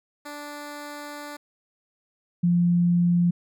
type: tone pair in turn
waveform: 10% pulse / sine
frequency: 292.9 / 174.16 Hz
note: D4 / F3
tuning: -5 / -5 cents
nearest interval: major sixth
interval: 900 cents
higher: first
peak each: -27 / -17 dBFS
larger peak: second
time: 0.25-1.37 / 2.43-3.31 s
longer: first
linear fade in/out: 10 ms
effects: none